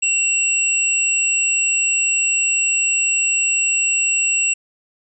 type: tone pair together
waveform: sine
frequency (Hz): 2738 / 7744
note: F7 / B8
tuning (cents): -35 / -35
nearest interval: octave + tritone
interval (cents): 1800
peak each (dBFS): -18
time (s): 0.02-4.54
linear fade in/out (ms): 10
effects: none